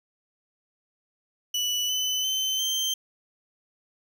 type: tone with pitch steps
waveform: 30% pulse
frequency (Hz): 2960 / 3017 / 3075 / 3134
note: F#7 / F#7 / G7 / G7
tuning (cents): 0 / +33 / -34 / -1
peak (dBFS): -22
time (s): 1.54-2.94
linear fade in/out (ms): 5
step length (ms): 350
effects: none